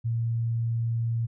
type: tone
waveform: sine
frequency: 115.6 Hz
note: A#2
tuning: 14 cents flat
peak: -24 dBFS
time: 0.04-1.27 s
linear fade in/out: 20 ms
effects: none